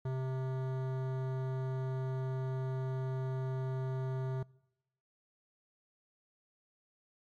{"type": "tone with hard clipping", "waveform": "sine", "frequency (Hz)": 130.81, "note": "C3", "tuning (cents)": 0, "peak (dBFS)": -35, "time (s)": [0.05, 4.43], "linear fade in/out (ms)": 5, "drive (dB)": 16, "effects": ["noise-tail reverb RT60 0.9 s tail -24 dB re dry", "MP3 64 kbps"]}